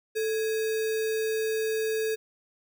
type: tone with sample-and-hold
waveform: sine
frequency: 439.8 Hz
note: A4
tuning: 1 cent flat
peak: -25 dBFS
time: 0.15-2.16 s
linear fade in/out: 20 ms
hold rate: 2100 Hz
effects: none